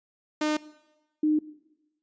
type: tone pair in turn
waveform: sawtooth / sine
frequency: 304.4 / 305.6 Hz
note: D#4 / D#4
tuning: -38 / -31 cents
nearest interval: unison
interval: 7 cents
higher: second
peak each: -20 dBFS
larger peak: neither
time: 0.41-0.57 / 1.23-1.39 s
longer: neither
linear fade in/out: 5 ms
effects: noise-tail reverb RT60 1.0 s tail -18 dB re dry + resampled to 16000 Hz